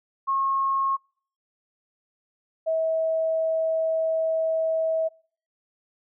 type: tone pair in turn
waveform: sine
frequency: 1085 / 645.1 Hz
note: C#6 / E5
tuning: -37 / -38 cents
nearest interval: major sixth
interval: 901 cents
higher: first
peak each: -21 dBFS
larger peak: neither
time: 0.27-0.97 / 2.66-5.09 s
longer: second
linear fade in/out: 20 ms
effects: noise-tail reverb RT60 0.5 s tail -26 dB re dry